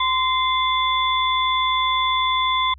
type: tone cluster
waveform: sine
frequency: 1033 / 2084 / 3468 Hz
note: C6 / C7 / A7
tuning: -22 / -7 / -26 cents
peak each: -19 / -26 / -23 dBFS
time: 0-2.74 s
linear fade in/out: 5 ms
effects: added 67 Hz sine -41 dBFS peak until 2.78 s